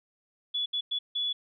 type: tone bursts at uneven times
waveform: sine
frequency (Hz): 3419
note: G#7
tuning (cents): +50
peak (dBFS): -27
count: 4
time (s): 0.54-0.66 / 0.73-0.81 / 0.91-0.99 / 1.15-1.33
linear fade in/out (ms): 10
effects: none